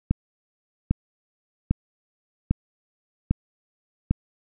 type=click train; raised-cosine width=5 ms; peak=-7 dBFS; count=6; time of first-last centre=0.11-4.11 s; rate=1.25 Hz; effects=none